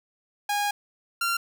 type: tone pair in turn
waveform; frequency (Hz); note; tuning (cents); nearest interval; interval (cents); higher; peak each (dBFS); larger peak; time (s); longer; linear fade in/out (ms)
sawtooth; 820 / 1379.1; G#5 / F6; -22 / -22; major sixth; 900; second; -20; neither; 0.49-0.71 / 1.21-1.37; first; 5
effects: none